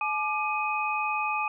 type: tone cluster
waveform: sine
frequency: 853 / 1190 / 2510 Hz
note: G#5 / D6 / D#7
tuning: +46 / +22 / +15 cents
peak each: -30 dBFS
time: 0.01-1.48 s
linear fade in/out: 2 ms
effects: none